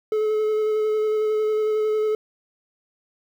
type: tone with vibrato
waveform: triangle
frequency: 430.2 Hz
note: A4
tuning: 39 cents flat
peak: -17 dBFS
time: 0.12-2.15 s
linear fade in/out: 2 ms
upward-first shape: square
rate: 11 Hz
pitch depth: 11 cents each way
effects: 9-bit